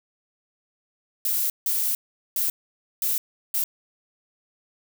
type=noise bursts at uneven times; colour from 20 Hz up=violet; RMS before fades=-24 dBFS; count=5; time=1.25-1.5 / 1.66-1.95 / 2.36-2.5 / 3.02-3.18 / 3.54-3.64 s; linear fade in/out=2 ms; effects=none